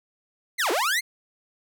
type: linear two-way sweep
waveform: sawtooth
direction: down then up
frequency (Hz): 2169 to 309.4 to 2169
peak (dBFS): -18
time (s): 0.58-1.01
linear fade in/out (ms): 20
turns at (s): 0.71
effects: none